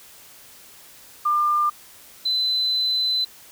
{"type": "tone pair in turn", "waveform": "sine", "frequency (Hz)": [1198, 4030], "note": ["D6", "B7"], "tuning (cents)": [34, 34], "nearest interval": "octave + major sixth", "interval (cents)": 2100, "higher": "second", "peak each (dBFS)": [-17, -19], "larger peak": "first", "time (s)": [[1.25, 1.7], [2.25, 3.25]], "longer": "second", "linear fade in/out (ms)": 10, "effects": ["white hiss -47 dBFS RMS until 3.51 s"]}